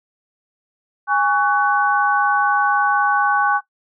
sine tone cluster, 822 / 1124 / 1499 Hz, G#5 / C#6 / F#6, -18 / +24 / +22 cents, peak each -18 dBFS, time 1.07-3.61 s, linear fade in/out 50 ms, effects noise-tail reverb RT60 0.1 s tail -17 dB re dry

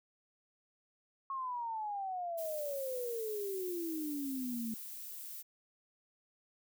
sine exponential sweep, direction down, 1096 to 220 Hz, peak -36 dBFS, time 1.3-4.74 s, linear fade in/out 2 ms
violet noise, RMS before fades -46 dBFS, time 2.37-5.43 s, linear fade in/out 20 ms
effects none

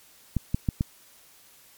clicks, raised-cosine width 5 ms, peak -11 dBFS, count 4, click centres 0.367 / 0.545 / 0.688 / 0.809 s, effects white hiss -55 dBFS RMS until 1.77 s + MP3 96 kbps

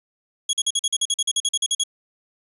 20% pulse tone bursts, 3322 Hz, G#7, in tune, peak -13 dBFS, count 16, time 0.49-1.837 s, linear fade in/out 5 ms, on 42 ms, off 45 ms, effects resampled to 24000 Hz

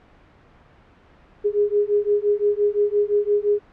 sine beating tone pair, 410 / 415.8 Hz, G#4 / G#4, -22 / +2 cents, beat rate 5.8 Hz, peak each -20 dBFS, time 1.44-3.6 s, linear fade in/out 20 ms, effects pink hiss -52 dBFS RMS until 3.72 s + low-pass 2000 Hz 12 dB/octave

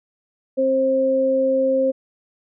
sine tone pair together, 265 / 530 Hz, C4 / C5, +22 / +22 cents, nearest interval octave, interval 1200 cents, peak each -23 / -16 dBFS, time 0.57-1.92 s, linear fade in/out 20 ms, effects none

